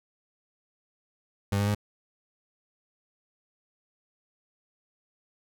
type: tone with pitch steps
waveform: 30% pulse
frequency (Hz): 100 / 101.87 / 103.77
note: G2 / G#2 / G#2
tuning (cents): +35 / -33 / -1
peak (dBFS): -21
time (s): 1.52-1.748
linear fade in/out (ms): 5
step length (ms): 76
effects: none